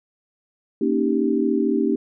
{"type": "chord", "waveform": "sine", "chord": "Eb dominant seventh", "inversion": "second", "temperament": "equal", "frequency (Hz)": [233.1, 277.2, 311.1, 392], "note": ["Bb3", "Db4", "Eb4", "G4"], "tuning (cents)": [0, 0, 0, 0], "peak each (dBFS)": -23, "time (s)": [0.81, 1.96], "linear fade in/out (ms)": 5, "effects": []}